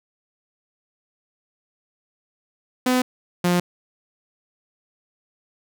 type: tone pair in turn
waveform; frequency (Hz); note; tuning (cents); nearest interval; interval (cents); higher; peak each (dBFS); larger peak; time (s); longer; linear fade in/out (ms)
sawtooth; 252.8 / 176.85; B3 / F3; +41 / +22; tritone; 619; first; -13; neither; 2.86-3.02 / 3.44-3.6; neither; 5
effects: none